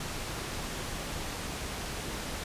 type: low-pass noise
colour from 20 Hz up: pink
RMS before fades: -37 dBFS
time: 0-2.44 s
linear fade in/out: 5 ms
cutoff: 10000 Hz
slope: 12 dB/octave
effects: resampled to 32000 Hz